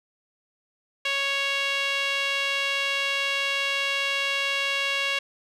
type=tone with band-pass filter; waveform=sawtooth; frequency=554.4 Hz; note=C#5; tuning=in tune; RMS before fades=-26 dBFS; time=1.05-5.19 s; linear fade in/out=5 ms; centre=2800 Hz; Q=2.4; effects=none